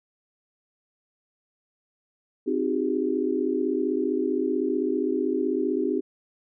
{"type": "chord", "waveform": "sine", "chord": "Ab dominant seventh", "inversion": "first", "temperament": "equal with one note detuned", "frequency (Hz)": [261.6, 311.1, 370, 405.6], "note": ["C4", "Eb4", "Gb4", "Ab4"], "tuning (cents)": [0, 0, 0, -41], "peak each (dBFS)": -28, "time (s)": [2.46, 6.01], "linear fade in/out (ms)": 20, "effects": []}